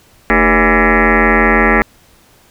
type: tone with frequency modulation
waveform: sine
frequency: 823 Hz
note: G#5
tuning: 16 cents flat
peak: -7 dBFS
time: 0.3-1.82 s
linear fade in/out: 0 ms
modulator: 174 Hz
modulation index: 7.5
effects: pink hiss -48 dBFS RMS until 2.5 s